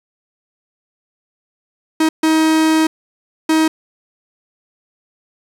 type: tone bursts at uneven times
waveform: 45% pulse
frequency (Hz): 316.8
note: D#4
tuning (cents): +31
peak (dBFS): -11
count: 3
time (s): 2-2.09 / 2.23-2.87 / 3.49-3.68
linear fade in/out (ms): 5
effects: low-pass 12000 Hz 12 dB/octave + 7-bit